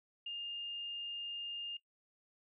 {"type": "tone", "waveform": "sine", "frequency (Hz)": 2818, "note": "F7", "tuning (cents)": 15, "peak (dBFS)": -39, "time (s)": [0.26, 1.77], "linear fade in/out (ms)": 5, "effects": ["noise-tail reverb RT60 0.1 s tail -20 dB re dry"]}